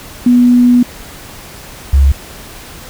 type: tone pair in turn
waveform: sine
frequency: 244.8 / 68.69 Hz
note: B3 / C#2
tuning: -15 / -15 cents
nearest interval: octave + minor seventh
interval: 2200 cents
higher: first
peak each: -4 dBFS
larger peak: neither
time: 0.26-0.83 / 1.93-2.12 s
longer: first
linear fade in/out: 5 ms
effects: pink hiss -32 dBFS RMS until 2.89 s